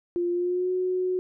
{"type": "tone with pitch glide", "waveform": "sine", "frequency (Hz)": [349.2, 367.4], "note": ["F4", "F#4"], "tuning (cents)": [0, -12], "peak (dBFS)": -23, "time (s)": [0.16, 1.19], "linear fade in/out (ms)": 0, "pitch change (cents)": 88, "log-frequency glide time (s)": [0.31, 0.71], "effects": []}